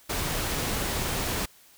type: noise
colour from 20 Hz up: pink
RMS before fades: -29 dBFS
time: 0.09-1.46 s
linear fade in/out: 10 ms
effects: white hiss -56 dBFS RMS until 1.77 s